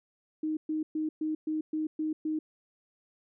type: tone bursts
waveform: sine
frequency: 311.1 Hz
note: D#4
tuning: in tune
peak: -28 dBFS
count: 8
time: 0.43-2.39 s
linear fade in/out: 5 ms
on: 140 ms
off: 120 ms
effects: none